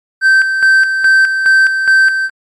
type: tone with tremolo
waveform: triangle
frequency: 1554 Hz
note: G6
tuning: 16 cents flat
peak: -3 dBFS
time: 0.21-2.3 s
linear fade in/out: 50 ms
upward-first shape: square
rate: 2.4 Hz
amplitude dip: 55%
effects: MP3 48 kbps